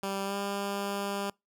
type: tone with pitch glide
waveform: 10% pulse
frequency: 196 to 199.89 Hz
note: G3 to G3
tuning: 0 to +34 cents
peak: -23 dBFS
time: 0.03-1.3 s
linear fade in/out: 2 ms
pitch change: +34 cents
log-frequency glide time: 0.24-0.35 s
effects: noise-tail reverb RT60 0.2 s tail -26 dB re dry